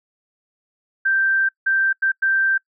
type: tone bursts at uneven times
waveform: sine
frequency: 1568 Hz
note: G6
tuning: in tune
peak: -15 dBFS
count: 4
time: 1.05-1.49 / 1.66-1.93 / 2.02-2.12 / 2.22-2.58 s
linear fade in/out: 10 ms
effects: noise-tail reverb RT60 0.1 s tail -24 dB re dry